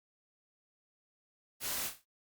white noise with echo, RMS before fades -37 dBFS, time 1.6-1.91 s, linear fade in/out 50 ms, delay 29 ms, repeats 5, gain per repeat -7 dB, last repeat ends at 2.055 s, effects noise-tail reverb RT60 0.1 s tail -19 dB re dry + Opus 48 kbps

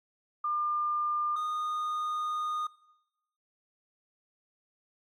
sine / triangle tone pair in turn, 1200 / 1228.8 Hz, D6 / D#6, +37 / -22 cents, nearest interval unison, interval 41 cents, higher second, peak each -28 dBFS, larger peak neither, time 0.44-1.36 / 1.36-2.67 s, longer second, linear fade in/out 5 ms, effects noise-tail reverb RT60 0.9 s tail -20 dB re dry + AAC 64 kbps

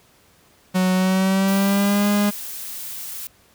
45% pulse tone with pitch glide, 185 to 205.3 Hz, F#3 to G#3, 0 to -20 cents, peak -16 dBFS, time 0.74-2.31 s, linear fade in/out 20 ms, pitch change +180 cents, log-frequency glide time 0.94-2.09 s
blue noise, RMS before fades -32 dBFS, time 1.48-3.27 s, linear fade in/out 0 ms
effects pink hiss -55 dBFS RMS until 3.54 s + high-pass 60 Hz 12 dB/octave

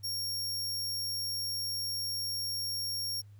sawtooth tone, 5540 Hz, F8, 15 cents flat, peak -30 dBFS, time 0.03-3.22 s, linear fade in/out 20 ms, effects added 102 Hz sine -50 dBFS peak until 3.39 s + pink hiss -72 dBFS RMS until 3.39 s

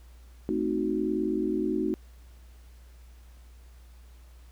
sine chord, A diminished seventh, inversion none, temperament equal, 220 / 261.6 / 311.1 / 370 Hz, A3 / C4 / Eb4 / Gb4, 0 / 0 / 0 / 0 cents, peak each -32 / -33 / -29 / -30 dBFS, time 0.49-1.94 s, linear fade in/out 0 ms, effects added 60 Hz sine -48 dBFS peak until 4.51 s + pink hiss -62 dBFS RMS until 4.51 s

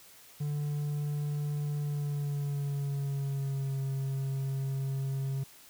triangle tone with pitch glide, 146.83 to 135.42 Hz, D3 to C#3, 0 to -40 cents, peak -28 dBFS, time 0.4-5.44 s, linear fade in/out 10 ms, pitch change -140 cents, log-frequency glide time 1.75-3.82 s, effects white hiss -55 dBFS RMS until 5.69 s

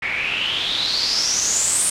white noise with low-pass filter sweep, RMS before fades -21 dBFS, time 0.02-1.9 s, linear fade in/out 5 ms, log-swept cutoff 2100 to 9100 Hz, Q 8.4, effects none

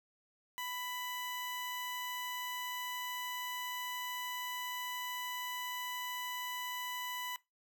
10% pulse tone with notch filter, 993 Hz, B5, 9 cents sharp, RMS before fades -41 dBFS, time 0.58-7.36 s, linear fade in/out 0 ms, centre 4700 Hz, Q 1.1, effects noise-tail reverb RT60 0.2 s tail -20 dB re dry

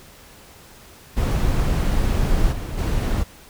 brown noise with level steps, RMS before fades -19 / -27 / -20 dBFS, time 1.16-3.24 s, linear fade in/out 20 ms, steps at 2.51 / 2.77 s, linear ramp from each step 20 ms, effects pink hiss -46 dBFS RMS until 3.49 s

